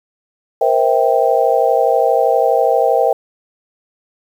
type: chord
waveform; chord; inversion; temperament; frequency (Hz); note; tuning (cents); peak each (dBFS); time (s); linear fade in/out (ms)
sine; C dominant seventh; third; just; 470.9 / 523.3 / 654.1 / 784.9; Bb4 / C5 / E5 / G5; +18 / 0 / -14 / +2; -16; 0.61-3.13; 5
effects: 7-bit